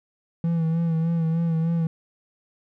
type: tone with vibrato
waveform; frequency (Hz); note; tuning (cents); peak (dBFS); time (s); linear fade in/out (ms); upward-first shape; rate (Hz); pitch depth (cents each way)
triangle; 164.81; E3; 0; -18; 0.44-1.87; 2; sine; 3.3; 41
effects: none